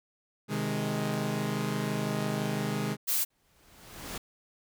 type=chord; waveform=sawtooth; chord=Ab major; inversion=first; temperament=equal with one note detuned; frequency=129.76 / 155.56 / 207.7 Hz; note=C3 / Eb3 / Ab3; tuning=-14 / 0 / 0 cents; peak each=-31 / -30 / -28 dBFS; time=0.48-2.97 s; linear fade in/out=50 ms
type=noise; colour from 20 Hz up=blue; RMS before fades=-28 dBFS; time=3.07-3.25 s; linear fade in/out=20 ms
type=noise with exponential growth; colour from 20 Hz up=pink; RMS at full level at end=-36 dBFS; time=3.3-4.18 s; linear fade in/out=5 ms; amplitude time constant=190 ms
effects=none